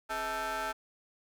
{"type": "ring-modulated tone", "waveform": "25% pulse", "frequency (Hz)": 227.9, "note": "A#3", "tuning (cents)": -39, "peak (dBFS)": -26, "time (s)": [0.09, 0.73], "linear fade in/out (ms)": 20, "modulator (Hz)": 1100, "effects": []}